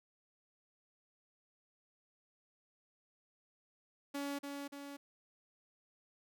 sawtooth tone with echo, 282.5 Hz, C#4, 33 cents sharp, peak -34 dBFS, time 4.14-4.39 s, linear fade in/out 10 ms, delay 290 ms, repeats 2, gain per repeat -4 dB, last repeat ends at 4.97 s, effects none

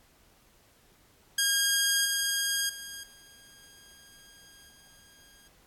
10% pulse tone with level steps, 1623 Hz, G#6, 40 cents flat, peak -15 / -18 / -31 / -44 / -47 dBFS, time 1.38-5.48 s, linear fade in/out 5 ms, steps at 2.05 / 2.69 / 3.03 / 4.69 s, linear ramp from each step 5 ms, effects pink hiss -62 dBFS RMS until 5.66 s + AAC 64 kbps

